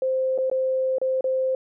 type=tone with dropouts; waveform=sine; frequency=522 Hz; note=C5; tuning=4 cents flat; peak=-20 dBFS; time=0.02-1.55 s; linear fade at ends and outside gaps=2 ms; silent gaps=0.378-0.385 / 0.499-0.514 / 0.984-1.015 / 1.209-1.242 s; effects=none